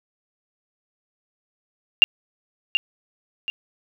sine tone with echo, 2794 Hz, F7, in tune, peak -6 dBFS, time 2.02-2.04 s, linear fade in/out 0 ms, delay 730 ms, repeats 2, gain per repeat -9 dB, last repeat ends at 3.5 s, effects none

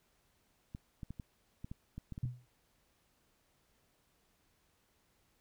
clicks, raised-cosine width 5 ms, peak -31 dBFS, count 10, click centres 0.749 / 1.032 / 1.106 / 1.198 / 1.645 / 1.715 / 1.98 / 2.123 / 2.179 / 2.253 s
sine tone with exponential decay, 123.47 Hz, B2, in tune, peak -29 dBFS, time 2.23-2.46 s, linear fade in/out 5 ms, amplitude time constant 49 ms
effects pink hiss -74 dBFS RMS until 5.4 s

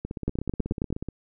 two click trains, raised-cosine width 3 ms, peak -12 / -19 dBFS, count 7 / 18, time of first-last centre 0.28-0.927 / 0.05-1.087 s, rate 9.28 / 16.4 Hz, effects none

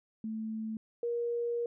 sine tone pair in turn, 220 / 473.2 Hz, A3 / A#4, 0 / +26 cents, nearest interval octave + minor second, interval 1326 cents, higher second, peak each -34 / -30 dBFS, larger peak second, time 0.24-0.77 / 1.03-1.66 s, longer second, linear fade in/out 2 ms, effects none

